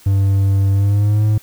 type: tone with pitch glide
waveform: triangle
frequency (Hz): 98 to 106.87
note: G2 to A2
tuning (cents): 0 to -50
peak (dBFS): -9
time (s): 0.06-1.38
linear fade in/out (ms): 5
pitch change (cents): +150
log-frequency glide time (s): 0.72-1.25
effects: white hiss -46 dBFS RMS until 1.42 s